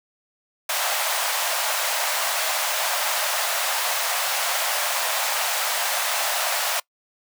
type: high-pass noise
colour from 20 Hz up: pink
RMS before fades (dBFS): -24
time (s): 0.69-6.8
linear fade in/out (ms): 5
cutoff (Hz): 590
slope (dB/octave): 48
effects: noise-tail reverb RT60 0.1 s tail -24 dB re dry